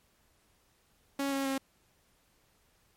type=tone with pitch steps; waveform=sawtooth; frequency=277.2 / 273.4 / 269.6 Hz; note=C#4 / C#4 / C#4; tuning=0 / -24 / -48 cents; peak=-26 dBFS; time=1.19-1.58 s; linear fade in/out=5 ms; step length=130 ms; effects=pink hiss -69 dBFS RMS until 2.96 s + MP3 64 kbps